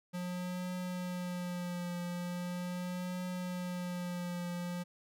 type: tone with vibrato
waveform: square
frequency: 178.4 Hz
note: F3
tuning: 37 cents sharp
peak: -37 dBFS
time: 0.13-4.84 s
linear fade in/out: 20 ms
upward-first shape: triangle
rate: 0.4 Hz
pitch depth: 31 cents each way
effects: none

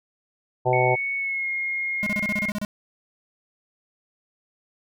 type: harmonic tone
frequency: 126.2 Hz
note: B2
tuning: 38 cents sharp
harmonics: 1 / 3 / 4 / 5 / 6 / 7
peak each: -25 / -25 / -25 / -25 / -25 / -25 dBFS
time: 0.65-0.96 s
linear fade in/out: 20 ms
type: tone with pitch glide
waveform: sine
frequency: 2217 to 2144 Hz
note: C#7 to C7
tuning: 0 to +42 cents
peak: -24 dBFS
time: 0.73-2.5 s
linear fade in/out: 2 ms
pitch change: -58 cents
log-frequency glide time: 1.17-1.49 s
type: tone bursts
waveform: square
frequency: 207.7 Hz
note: G#3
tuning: in tune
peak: -26 dBFS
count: 10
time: 2.03-2.649 s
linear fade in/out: 0 ms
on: 34 ms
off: 31 ms
effects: none

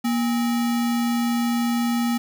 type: tone with sample-and-hold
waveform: sine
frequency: 237.1 Hz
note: A#3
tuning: 30 cents sharp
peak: -19 dBFS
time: 0.04-2.18 s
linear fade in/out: 10 ms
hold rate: 1050 Hz
effects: none

